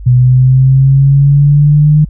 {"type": "linear sweep", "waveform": "sine", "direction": "up", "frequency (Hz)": [123.47, 152.6], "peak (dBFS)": -3, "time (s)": [0.06, 2.05], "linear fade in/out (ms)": 10, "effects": ["added 50 Hz sine -23 dBFS peak until 2.09 s"]}